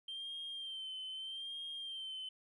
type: tone with vibrato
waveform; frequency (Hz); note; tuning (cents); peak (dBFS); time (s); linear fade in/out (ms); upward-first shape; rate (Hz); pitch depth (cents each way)
sine; 3142; G7; +3; -40; 0.08-2.29; 5; sine; 0.8; 50
effects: tanh soft clip ceiling -39 dBFS